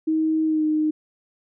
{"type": "tone with pitch glide", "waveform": "sine", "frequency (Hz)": [316, 308.2], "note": ["D#4", "D#4"], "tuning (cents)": [27, -16], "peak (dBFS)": -18, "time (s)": [0.07, 0.91], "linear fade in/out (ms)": 10, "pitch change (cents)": -43, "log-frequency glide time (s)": [0.45, 0.64], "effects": []}